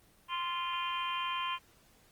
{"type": "harmonic tone", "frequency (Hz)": 347.6, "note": "F4", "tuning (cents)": -8, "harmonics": [3, 4, 5, 6, 7, 8, 9], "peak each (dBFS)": [-34, -47, -47, -49, -42, -45, -40], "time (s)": [0.28, 1.59], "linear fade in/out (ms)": 50, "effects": ["pink hiss -64 dBFS RMS until 2.11 s", "Opus 24 kbps"]}